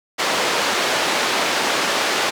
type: band-pass noise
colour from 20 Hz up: pink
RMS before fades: -20 dBFS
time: 0.18-2.31 s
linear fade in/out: 20 ms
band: 450 to 5500 Hz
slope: 12 dB/octave
effects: none